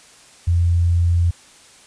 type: tone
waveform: sine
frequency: 86 Hz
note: F2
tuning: 26 cents flat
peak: -13 dBFS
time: 0.47-1.31 s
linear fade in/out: 10 ms
effects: white hiss -47 dBFS RMS until 1.86 s + resampled to 22050 Hz